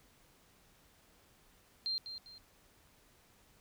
sine tone with echo, 4174 Hz, C8, 5 cents flat, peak -33 dBFS, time 1.86-1.98 s, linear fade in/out 0 ms, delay 200 ms, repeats 2, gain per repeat -9 dB, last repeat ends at 2.38 s, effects pink hiss -66 dBFS RMS until 3.6 s

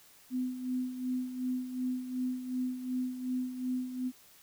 sine tone with tremolo, 253.4 Hz, B3, 45 cents sharp, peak -29 dBFS, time 0.3-4.12 s, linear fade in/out 50 ms, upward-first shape sine, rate 2.7 Hz, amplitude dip 65%, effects white hiss -59 dBFS RMS until 4.42 s

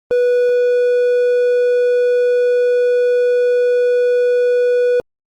triangle tone, 490.5 Hz, B4, 12 cents flat, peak -9 dBFS, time 0.11-5 s, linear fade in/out 0 ms, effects Opus 24 kbps

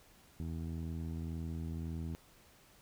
15% pulse tone with low-pass filter, 81.8 Hz, E2, 13 cents flat, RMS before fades -40 dBFS, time 0.4-2.15 s, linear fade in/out 0 ms, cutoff 270 Hz, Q 0.56, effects pink hiss -63 dBFS RMS until 2.81 s

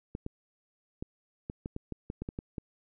clicks, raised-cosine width 3 ms, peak -23 dBFS, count 12, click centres 0.151 / 0.264 / 1.025 / 1.499 / 1.659 / 1.764 / 1.923 / 2.101 / 2.22 / 2.289 / 2.389 / 2.582 s, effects none

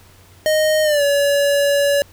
square tone with pitch glide, 620 to 568.5 Hz, D#5 to C#5, -6 to +44 cents, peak -14 dBFS, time 0.46-2.02 s, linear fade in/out 0 ms, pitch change -150 cents, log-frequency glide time 0.83-1.03 s, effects added 92 Hz sine -48 dBFS peak until 2.12 s + pink hiss -49 dBFS RMS until 2.12 s

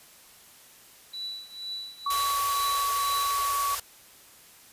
sine tone with tremolo, 3951 Hz, B7, in tune, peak -31 dBFS, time 1.13-3.46 s, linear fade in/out 10 ms, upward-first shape triangle, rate 2.1 Hz, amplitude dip 90%
sine tone, 1128 Hz, C#6, 30 cents sharp, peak -25 dBFS, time 2.06-3.75 s, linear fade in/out 5 ms
white band-stop noise, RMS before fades -32 dBFS, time 2.1-3.8 s, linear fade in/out 5 ms, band 110 to 410 Hz, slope 96 dB/octave
effects white hiss -53 dBFS RMS until 4.72 s + resampled to 32000 Hz

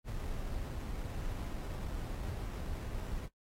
brown noise with sample-and-hold, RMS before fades -39 dBFS, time 0.04-3.29 s, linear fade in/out 50 ms, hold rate 4410 Hz, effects noise-tail reverb RT60 0.1 s tail -19 dB re dry + AAC 48 kbps

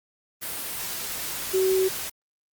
sine tone in noise, 377.6 Hz, F#4, 35 cents sharp, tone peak -19 dBFS, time 1.53-1.89 s, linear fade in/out 20 ms, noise white, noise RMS -32 dBFS, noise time 0.41-2.1 s, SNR +10 dB, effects Opus 32 kbps

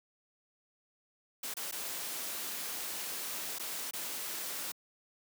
white noise with dropouts, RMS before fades -39 dBFS, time 1.43-4.72 s, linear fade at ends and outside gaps 5 ms, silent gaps 1.54-1.567 / 1.713-1.723 / 3.586-3.595 / 3.91-3.934 s, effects high-pass 200 Hz 12 dB/octave

